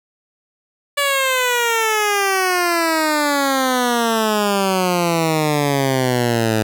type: exponential sweep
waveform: 10% pulse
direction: down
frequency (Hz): 575 to 107.7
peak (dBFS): -7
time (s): 0.97-6.63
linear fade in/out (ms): 10
effects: none